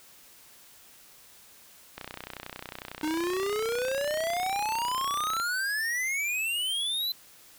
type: click train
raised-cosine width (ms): 0.3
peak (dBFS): -21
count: 107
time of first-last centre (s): 1.98-5.399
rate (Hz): 31
type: exponential sweep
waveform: square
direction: up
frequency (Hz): 302.1 to 4071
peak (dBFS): -28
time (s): 3.03-7.12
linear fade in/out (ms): 2
effects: white hiss -54 dBFS RMS until 7.58 s